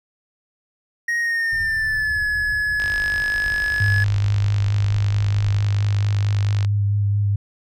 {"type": "tone with pitch glide", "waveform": "triangle", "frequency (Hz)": [1875, 1699.6], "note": ["A#6", "G#6"], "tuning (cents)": [10, 40], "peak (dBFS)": -17, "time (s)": [1.08, 4.04], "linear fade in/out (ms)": 5, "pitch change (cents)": -170, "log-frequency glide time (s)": [1.19, 2.22]}
{"type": "low-pass noise", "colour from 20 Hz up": "pink", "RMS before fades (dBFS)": -34, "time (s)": [1.52, 5.65], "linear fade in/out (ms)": 5, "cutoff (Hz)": 120, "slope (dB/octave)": 24}
{"type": "click train", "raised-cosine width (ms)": 0.2, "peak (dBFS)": -14, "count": 193, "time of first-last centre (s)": [2.8, 6.648], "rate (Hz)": 49.9}
{"type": "tone with vibrato", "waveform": "sine", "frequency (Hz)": 101.7, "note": "G#2", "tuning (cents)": -36, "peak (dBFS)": -16, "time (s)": [3.8, 7.36], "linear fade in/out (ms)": 5, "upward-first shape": "sine", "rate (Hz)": 4.5, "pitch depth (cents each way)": 18}
{"effects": []}